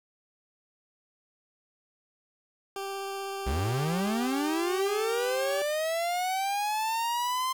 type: tone with vibrato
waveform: 20% pulse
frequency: 392 Hz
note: G4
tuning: in tune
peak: -28 dBFS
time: 2.76-5.62 s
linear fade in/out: 2 ms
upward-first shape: triangle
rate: 16 Hz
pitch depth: 9 cents each way
type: linear sweep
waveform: 45% pulse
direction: up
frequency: 58.27 to 1046 Hz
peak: -27 dBFS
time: 3.46-7.53 s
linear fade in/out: 10 ms
effects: 9-bit